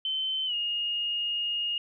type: tone with pitch glide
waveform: sine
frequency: 3074 to 2852 Hz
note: G7 to F7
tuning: -35 to +36 cents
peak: -27 dBFS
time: 0.05-1.78 s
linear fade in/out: 2 ms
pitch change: -129 cents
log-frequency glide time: 0.46-0.54 s
effects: none